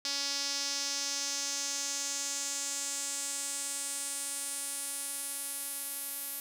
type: tone with band-pass filter sweep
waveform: sawtooth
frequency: 280.6 Hz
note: C#4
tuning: 21 cents sharp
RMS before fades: -36 dBFS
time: 0.05-6.4 s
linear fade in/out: 2 ms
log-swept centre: 5100 to 12000 Hz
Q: 3.2
effects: none